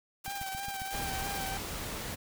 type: noise with tremolo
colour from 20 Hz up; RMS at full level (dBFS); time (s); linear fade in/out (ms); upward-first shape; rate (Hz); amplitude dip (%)
white; -42; 0.24-1.52; 10; square; 18; 60
type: tone with vibrato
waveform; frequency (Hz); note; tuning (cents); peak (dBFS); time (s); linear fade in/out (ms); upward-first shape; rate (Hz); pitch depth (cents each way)
sawtooth; 784; G5; 0; -33; 0.26-1.57; 0; sine; 3.1; 32
type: click train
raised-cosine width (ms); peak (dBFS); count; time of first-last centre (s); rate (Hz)
5; -32; 7; 0.28-1.088; 7.43
type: noise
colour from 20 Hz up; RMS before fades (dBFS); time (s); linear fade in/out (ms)
pink; -38; 0.92-2.16; 20
effects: none